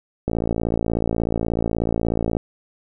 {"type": "click train", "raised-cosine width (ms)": 2, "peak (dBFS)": -8, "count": 119, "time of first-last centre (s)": [0.28, 2.368], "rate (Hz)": 56.5, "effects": []}